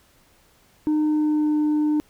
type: tone with pitch glide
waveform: sine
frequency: 305.3 to 301.6 Hz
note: D#4 to D4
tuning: -33 to +46 cents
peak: -15 dBFS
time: 0.87-2 s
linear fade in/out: 0 ms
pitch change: -21 cents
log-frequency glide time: 1.02-1.56 s
effects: tanh soft clip ceiling -17 dBFS + pink hiss -58 dBFS RMS until 2.09 s